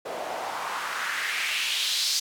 white noise with band-pass filter sweep, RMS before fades -29 dBFS, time 0.05-2.2 s, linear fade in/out 10 ms, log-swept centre 530 to 5000 Hz, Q 2.5, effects none

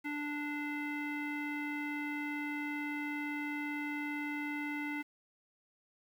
square tone with low-pass filter, 293.7 Hz, D4, in tune, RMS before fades -38 dBFS, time 0.04-5.03 s, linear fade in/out 20 ms, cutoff 2200 Hz, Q 6.3, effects 10-bit

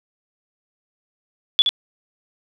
sine tone with echo, 3436 Hz, A7, 42 cents flat, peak -9 dBFS, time 1.59-1.62 s, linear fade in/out 0 ms, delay 71 ms, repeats 1, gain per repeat -6 dB, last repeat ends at 1.691 s, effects none

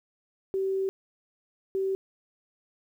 sine tone bursts at uneven times, 384.9 Hz, G4, 32 cents flat, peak -25 dBFS, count 2, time 0.54-0.89 / 1.75-1.95 s, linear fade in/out 0 ms, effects 10-bit

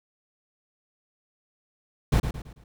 brown noise with echo, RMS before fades -19 dBFS, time 2.12-2.2 s, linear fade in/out 5 ms, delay 110 ms, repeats 4, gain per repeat -8 dB, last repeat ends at 2.64 s, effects none

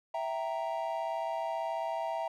triangle chord, E diminished, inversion none, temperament equal with one note detuned, 659.3 / 777.7 / 932.3 Hz, E5 / G5 / Bb5, 0 / -14 / 0 cents, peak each -33 / -36 / -35 dBFS, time 0.14-2.28 s, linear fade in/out 5 ms, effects none

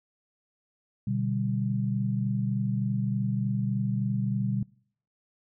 sine chord, G major, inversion first, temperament equal, 123.47 / 146.83 / 196 Hz, B2 / D3 / G3, 0 / 0 / 0 cents, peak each -28 / -34 / -29 dBFS, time 1.07-4.63 s, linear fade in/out 5 ms, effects noise-tail reverb RT60 0.6 s tail -25 dB re dry

